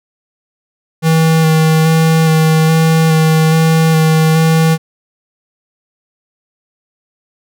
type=tone with vibrato; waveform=square; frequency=160 Hz; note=D#3; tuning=49 cents sharp; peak=-8 dBFS; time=1.02-4.78 s; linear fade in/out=50 ms; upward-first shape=square; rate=1.2 Hz; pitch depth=13 cents each way; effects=none